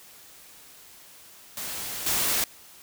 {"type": "noise with level steps", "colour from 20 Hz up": "white", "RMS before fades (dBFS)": [-34, -25], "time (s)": [1.57, 2.44], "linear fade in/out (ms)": 2, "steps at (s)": 2.06, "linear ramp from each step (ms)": 5, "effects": ["white hiss -50 dBFS RMS until 2.82 s"]}